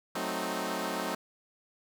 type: chord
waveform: 10% pulse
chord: F# diminished seventh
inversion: none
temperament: equal with one note detuned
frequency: 185 / 219.2 / 261.6 / 311.1 Hz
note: F#3 / A3 / C4 / Eb4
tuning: 0 / -6 / 0 / 0 cents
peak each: -29 dBFS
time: 0.15-1.15 s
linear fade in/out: 5 ms
effects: none

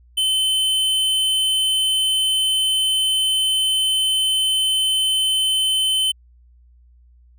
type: tone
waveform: square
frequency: 3060 Hz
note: G7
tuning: 42 cents flat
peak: -17 dBFS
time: 0.17-6.12 s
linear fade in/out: 10 ms
effects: added 60 Hz sine -48 dBFS peak until 7.38 s

